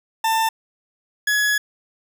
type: tone pair in turn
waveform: 40% pulse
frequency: 893 / 1685.8 Hz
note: A5 / G#6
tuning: +25 / +25 cents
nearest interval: major seventh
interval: 1100 cents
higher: second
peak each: -16 dBFS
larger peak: neither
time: 0.24-0.49 / 1.27-1.58 s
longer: second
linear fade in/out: 5 ms
effects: none